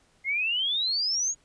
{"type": "exponential sweep", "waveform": "sine", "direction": "up", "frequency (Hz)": [2093, 6800], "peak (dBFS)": -24, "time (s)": [0.24, 1.35], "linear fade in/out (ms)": 50, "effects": ["pink hiss -64 dBFS RMS until 1.44 s", "resampled to 22050 Hz"]}